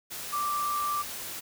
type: tone in noise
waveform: sine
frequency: 1174.7 Hz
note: D6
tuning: in tune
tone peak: -27 dBFS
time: 0.32-1.03 s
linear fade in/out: 20 ms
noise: white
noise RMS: -38 dBFS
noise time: 0.1-1.41 s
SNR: +8 dB
effects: none